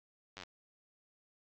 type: slowing click train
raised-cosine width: 0.2 ms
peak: -28 dBFS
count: 7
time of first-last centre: 0.37-0.435 s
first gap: 10 ms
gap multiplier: 1.03
effects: low-pass 6000 Hz 12 dB/octave + AAC 48 kbps